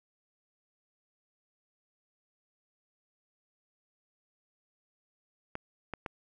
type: clicks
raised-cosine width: 0.5 ms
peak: -21 dBFS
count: 3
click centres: 5.554 / 5.937 / 6.062 s
effects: none